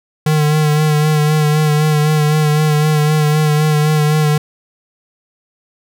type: tone with vibrato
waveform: square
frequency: 152 Hz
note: D#3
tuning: 40 cents flat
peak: -11 dBFS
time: 0.26-4.38 s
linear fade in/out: 5 ms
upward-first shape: sine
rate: 3.9 Hz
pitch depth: 31 cents each way
effects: none